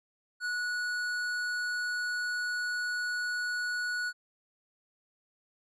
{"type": "tone with hard clipping", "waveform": "triangle", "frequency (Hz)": 1466, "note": "F#6", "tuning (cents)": -16, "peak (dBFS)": -32, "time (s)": [0.4, 4.13], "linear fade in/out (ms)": 50, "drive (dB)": 14, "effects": []}